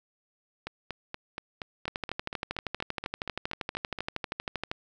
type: two click trains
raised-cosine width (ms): 0.3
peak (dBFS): -19 / -15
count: 15 / 37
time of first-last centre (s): 0.67-3.988 / 1.88-4.715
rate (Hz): 4.22 / 12.7
effects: none